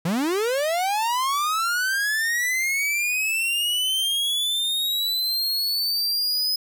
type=linear sweep; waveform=45% pulse; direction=up; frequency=155.56 to 5070 Hz; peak=-21 dBFS; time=0.05-6.56 s; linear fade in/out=5 ms; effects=none